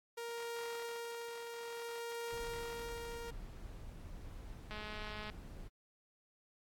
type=tone with tremolo; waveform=sawtooth; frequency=467.7 Hz; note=A#4; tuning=6 cents sharp; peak=-36 dBFS; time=0.17-3.31 s; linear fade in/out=10 ms; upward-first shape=triangle; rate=0.58 Hz; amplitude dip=40%
type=noise; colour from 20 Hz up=brown; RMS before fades=-49 dBFS; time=2.31-5.69 s; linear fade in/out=20 ms
type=click train; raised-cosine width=0.3 ms; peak=-30 dBFS; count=126; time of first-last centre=4.71-5.3 s; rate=212 Hz
effects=AAC 64 kbps